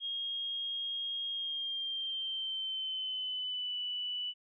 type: tone with pitch glide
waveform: sine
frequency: 3255 to 2968 Hz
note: G#7 to F#7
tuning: -36 to +5 cents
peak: -34 dBFS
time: 0-4.34 s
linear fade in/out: 50 ms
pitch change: -159 cents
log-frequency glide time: 1.29-3.78 s
effects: none